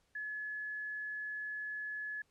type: tone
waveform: sine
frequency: 1706 Hz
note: G#6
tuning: 46 cents sharp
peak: -38 dBFS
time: 0.15-2.22 s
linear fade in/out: 5 ms
effects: pink hiss -75 dBFS RMS until 2.3 s + low-pass 10000 Hz 12 dB/octave